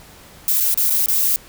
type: noise with dropouts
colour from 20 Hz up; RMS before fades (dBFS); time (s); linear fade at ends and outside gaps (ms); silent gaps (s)
violet; -17; 0.48-1.36; 0; 0.601-0.606 / 0.742-0.775 / 0.899-0.905 / 1.06-1.084
effects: pink hiss -44 dBFS RMS until 1.48 s